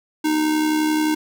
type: tone with amplitude modulation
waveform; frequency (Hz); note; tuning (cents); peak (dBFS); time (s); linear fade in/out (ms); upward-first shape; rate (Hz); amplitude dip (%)
square; 308.6; D#4; -14; -16; 0.24-1.15; 10; sine; 71.4; 40
effects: none